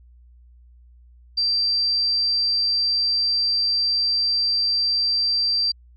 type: tone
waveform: sine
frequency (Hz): 4699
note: D8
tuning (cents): 0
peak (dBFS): -18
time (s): 1.37-5.72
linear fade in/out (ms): 10
effects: added 60 Hz sine -47 dBFS peak until 5.96 s